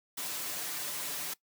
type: noise with comb filter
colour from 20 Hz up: white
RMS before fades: -37 dBFS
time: 0.17-1.34 s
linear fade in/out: 10 ms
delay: 6.8 ms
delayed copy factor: +0.8
effects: noise-tail reverb RT60 0.1 s tail -19 dB re dry + high-pass 150 Hz 12 dB/octave